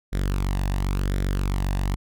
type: tone with flanger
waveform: sawtooth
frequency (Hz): 47.52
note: F#1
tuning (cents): +47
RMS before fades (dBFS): -24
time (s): 0.12-1.96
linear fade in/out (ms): 20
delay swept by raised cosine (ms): 0.54 to 1.12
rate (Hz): 0.93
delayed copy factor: +0.55
effects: none